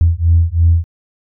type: beating tone pair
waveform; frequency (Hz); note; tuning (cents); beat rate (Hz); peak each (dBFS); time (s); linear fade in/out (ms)
sine; 82.41 / 85.41; E2 / F2; 0 / -38; 3; -11; 0.01-0.84; 0
effects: tanh soft clip ceiling -1 dBFS